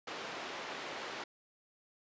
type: band-pass noise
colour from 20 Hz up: pink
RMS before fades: -43 dBFS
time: 0.07-1.24 s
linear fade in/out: 5 ms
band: 400 to 3900 Hz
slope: 12 dB/octave
effects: resampled to 16000 Hz